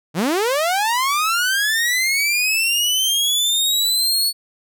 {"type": "linear sweep", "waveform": "sawtooth", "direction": "up", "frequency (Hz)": [139.8, 4435], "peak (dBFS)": -13, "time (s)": [0.14, 4.33], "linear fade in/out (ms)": 50, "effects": []}